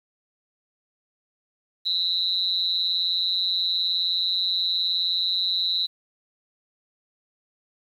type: tone with amplitude modulation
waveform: sine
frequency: 3951 Hz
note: B7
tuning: in tune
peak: -17 dBFS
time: 1.85-5.87 s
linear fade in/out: 20 ms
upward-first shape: sine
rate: 179 Hz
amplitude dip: 100%
effects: 9-bit